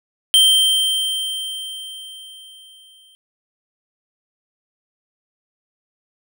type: tone with exponential decay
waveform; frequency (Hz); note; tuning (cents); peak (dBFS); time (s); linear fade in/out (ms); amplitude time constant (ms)
square; 3136; G7; 0; -9; 0.34-3.15; 0; 610
effects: none